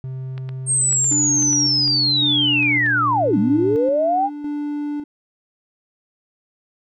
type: tone with pitch glide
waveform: triangle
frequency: 130.81 to 115.2 Hz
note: C3 to A#2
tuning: 0 to -20 cents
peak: -24 dBFS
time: 0.04-3.76 s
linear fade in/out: 0 ms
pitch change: -220 cents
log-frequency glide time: 2.21-3.36 s
type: clicks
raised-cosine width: 0.3 ms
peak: -22 dBFS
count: 10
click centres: 0.379 / 0.491 / 0.926 / 1.043 / 1.124 / 1.425 / 1.53 / 1.878 / 2.628 / 2.863 s
type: linear two-way sweep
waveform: sine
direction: down then up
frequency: 8580 to 185.6 to 826 Hz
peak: -15 dBFS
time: 0.66-4.3 s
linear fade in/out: 50 ms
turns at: 3.38 s
type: tone with tremolo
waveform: triangle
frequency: 293.4 Hz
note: D4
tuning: 2 cents flat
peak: -20 dBFS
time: 1.11-5.04 s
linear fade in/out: 5 ms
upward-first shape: square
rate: 0.9 Hz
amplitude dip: 50%
effects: none